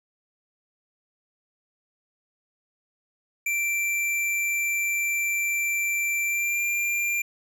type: tone with pitch glide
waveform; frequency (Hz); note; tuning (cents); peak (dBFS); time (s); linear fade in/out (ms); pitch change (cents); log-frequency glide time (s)
square; 2349 to 2382; D7 to D7; 0 to +24; -24; 3.46-7.22; 5; +24; 6.26-6.61
effects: none